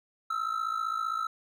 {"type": "ring-modulated tone", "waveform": "triangle", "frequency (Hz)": 1317, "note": "E6", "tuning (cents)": -2, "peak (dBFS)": -24, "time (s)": [0.3, 1.27], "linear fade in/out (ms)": 5, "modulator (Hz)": 27.7, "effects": []}